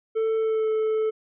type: tone with pitch glide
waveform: triangle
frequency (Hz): 443.9 to 436.8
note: A4 to A4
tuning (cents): +15 to -13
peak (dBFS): -19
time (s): 0.15-1.11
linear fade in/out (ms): 20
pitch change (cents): -28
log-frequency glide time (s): 0.38-0.69
effects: resampled to 8000 Hz